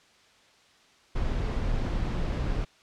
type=noise; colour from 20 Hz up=brown; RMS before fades=-28 dBFS; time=1.15-2.65 s; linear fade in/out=10 ms; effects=white hiss -59 dBFS RMS until 2.82 s + low-pass 5000 Hz 12 dB/octave